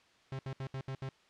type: tone bursts at uneven times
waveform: 45% pulse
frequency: 133.3 Hz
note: C3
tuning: 33 cents sharp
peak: -37 dBFS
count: 6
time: 0.32-0.39 / 0.46-0.53 / 0.6-0.67 / 0.74-0.81 / 0.88-0.95 / 1.02-1.09 s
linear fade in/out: 2 ms
effects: white hiss -65 dBFS RMS until 1.29 s + low-pass 4000 Hz 12 dB/octave